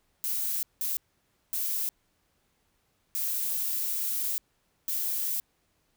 violet noise bursts at uneven times, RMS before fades -30 dBFS, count 5, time 0.24-0.63 / 0.81-0.97 / 1.53-1.89 / 3.15-4.38 / 4.88-5.4 s, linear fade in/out 0 ms, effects pink hiss -72 dBFS RMS until 5.96 s

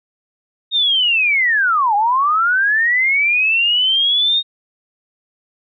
sine linear two-way sweep, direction down then up, 3729 to 796 to 3729 Hz, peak -12 dBFS, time 0.71-4.43 s, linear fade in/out 50 ms, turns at 1.95 s, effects none

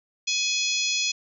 harmonic tone, 841 Hz, G#5, 22 cents sharp, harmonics 3 / 4 / 5 / 6 / 7 / 8, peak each -28 / -29 / -30 / -31 / -31 / -32 dBFS, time 0.27-1.12 s, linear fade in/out 10 ms, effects none

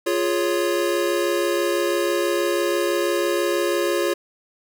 square chord, Db major, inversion first, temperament equal, 349.2 / 415.3 / 554.4 Hz, F4 / Ab4 / Db5, 0 / 0 / 0 cents, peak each -23 / -26 / -25 dBFS, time 0.06-4.14 s, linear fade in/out 10 ms, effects none

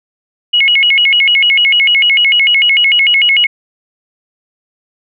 sine tone with vibrato, 2519 Hz, D#7, 21 cents sharp, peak -6 dBFS, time 0.53-3.47 s, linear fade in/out 10 ms, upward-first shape square, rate 6.7 Hz, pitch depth 250 cents each way, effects none

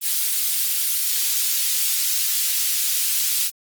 white high-pass noise, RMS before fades -21 dBFS, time 0.01-3.51 s, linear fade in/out 50 ms, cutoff 3100 Hz, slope 12 dB/octave, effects Opus 24 kbps

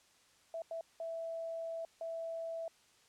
sine tone bursts at uneven times, 659.3 Hz, E5, in tune, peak -38 dBFS, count 4, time 0.54-0.62 / 0.71-0.81 / 1-1.85 / 2.01-2.68 s, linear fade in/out 2 ms, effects white hiss -67 dBFS RMS until 3.08 s + low-pass 8000 Hz 12 dB/octave

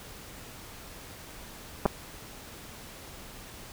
clicks, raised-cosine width 1 ms, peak -11 / -8 dBFS, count 2, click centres 1.855 / 1.86 s, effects pink hiss -46 dBFS RMS until 3.72 s

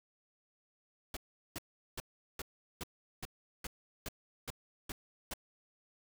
pink noise bursts, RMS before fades -41 dBFS, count 11, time 1.14-5.337 s, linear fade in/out 2 ms, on 27 ms, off 390 ms, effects none

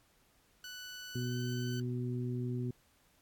15% pulse tone with pitch glide, 1488 to 1512.3 Hz, F#6 to F#6, +9 to +37 cents, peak -38 dBFS, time 0.64-1.8 s, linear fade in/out 2 ms, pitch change +28 cents, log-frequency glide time 1.15-1.35 s
harmonic tone, 123.47 Hz, B2, in tune, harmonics 1 / 2 / 3, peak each -35 / -39 / -43 dBFS, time 1.15-2.71 s, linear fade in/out 5 ms
effects pink hiss -69 dBFS RMS until 3.21 s + AAC 64 kbps

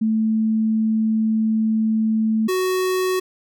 sine / square tone pair in turn, 220 / 371.2 Hz, A3 / F#4, 0 / +6 cents, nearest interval major sixth, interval 906 cents, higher second, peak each -16 / -19 dBFS, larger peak first, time 0.01-2.48 / 2.48-3.2 s, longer first, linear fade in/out 10 ms, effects none

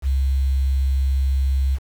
sine tone with quantisation, 67.1 Hz, C2, 44 cents sharp, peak -16 dBFS, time 0.02-1.79 s, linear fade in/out 50 ms, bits 7, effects none

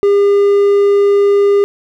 triangle tone, 403.3 Hz, G4, 49 cents sharp, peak -5 dBFS, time 0.03-1.64 s, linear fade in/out 0 ms, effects none

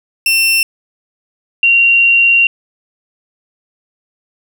sawtooth / sine tone pair in turn, 2700 / 2758 Hz, E7 / F7, +41 / -22 cents, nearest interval unison, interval 37 cents, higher second, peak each -6 dBFS, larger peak neither, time 0.26-0.63 / 1.63-2.47 s, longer second, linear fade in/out 2 ms, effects 8-bit

